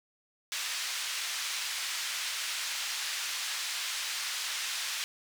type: band-pass noise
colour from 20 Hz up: white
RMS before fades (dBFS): -35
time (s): 0.52-5.04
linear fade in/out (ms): 0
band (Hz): 1500 to 5600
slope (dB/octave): 12
effects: none